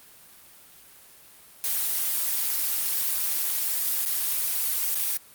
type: noise with dropouts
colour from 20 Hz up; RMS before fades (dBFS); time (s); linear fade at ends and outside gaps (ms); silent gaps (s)
blue; -26; 1.64-5.17; 1; 4.052-4.06 / 4.947-4.954
effects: white hiss -51 dBFS RMS until 5.34 s + Opus 32 kbps